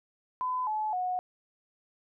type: tone with pitch steps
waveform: sine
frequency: 1010 / 859.2 / 730.9 Hz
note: B5 / A5 / F#5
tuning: +39 / -41 / -21 cents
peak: -28 dBFS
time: 0.41-1.19 s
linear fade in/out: 0 ms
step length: 260 ms
effects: none